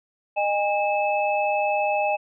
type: tone cluster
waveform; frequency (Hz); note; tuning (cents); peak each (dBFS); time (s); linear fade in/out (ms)
sine; 612 / 815 / 2603; D#5 / G#5 / E7; -29 / -33 / -22; -24 / -23 / -28; 0.36-2.17; 20
effects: none